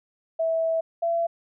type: tone pair in turn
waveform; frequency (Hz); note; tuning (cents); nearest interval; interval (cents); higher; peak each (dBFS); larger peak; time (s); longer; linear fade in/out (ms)
sine; 653 / 674.5; E5 / E5; -17 / +40; minor second; 57; second; -21; neither; 0.39-0.81 / 1.02-1.27; first; 10
effects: none